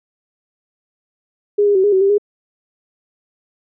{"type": "tone with pitch steps", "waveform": "sine", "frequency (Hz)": [411.3, 407.7, 378.6, 411.5, 378.8, 394.4, 411.8], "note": ["G#4", "G#4", "F#4", "G#4", "F#4", "G4", "G#4"], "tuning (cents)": [-17, -32, 40, -16, 41, 11, -15], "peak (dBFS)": -10, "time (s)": [1.58, 2.182], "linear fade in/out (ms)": 10, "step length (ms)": 86, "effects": []}